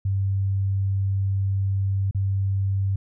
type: tone with dropouts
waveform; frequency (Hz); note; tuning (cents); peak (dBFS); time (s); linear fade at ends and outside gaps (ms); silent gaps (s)
sine; 97.5; G2; -9; -20; 0.05-2.96; 5; 2.111-2.147
effects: none